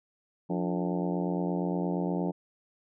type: harmonic tone with a mistuned harmonic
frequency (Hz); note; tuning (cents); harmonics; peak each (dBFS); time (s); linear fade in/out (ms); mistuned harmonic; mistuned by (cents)
88.6; F2; +25; 2 / 3 / 4 / 5 / 6 / 7 / 8 / 9 / 10; -30 / -34 / -36 / -38 / -40 / -41 / -42 / -43 / -44; 0.49-2.32; 20; 3; +140
effects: none